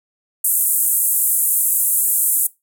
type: band-pass noise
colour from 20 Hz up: white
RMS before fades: -17 dBFS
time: 0.44-2.47 s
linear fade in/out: 5 ms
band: 8100 to 15000 Hz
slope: 48 dB/octave
effects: noise-tail reverb RT60 0.2 s tail -20 dB re dry